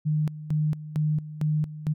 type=tone with tremolo; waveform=sine; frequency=152.7 Hz; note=D#3; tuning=32 cents flat; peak=-21 dBFS; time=0.05-1.94 s; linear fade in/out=20 ms; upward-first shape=square; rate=2.2 Hz; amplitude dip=80%; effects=none